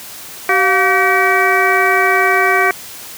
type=harmonic tone with a mistuned harmonic; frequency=382.3 Hz; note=G4; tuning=43 cents flat; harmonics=1 / 2 / 3 / 4 / 5 / 6; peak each=-17 / -17 / -17 / -17 / -17 / -17 dBFS; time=0.49-2.71 s; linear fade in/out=2 ms; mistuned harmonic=2; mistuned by=-120 cents; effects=white hiss -32 dBFS RMS until 3.17 s + high-pass 60 Hz 12 dB/octave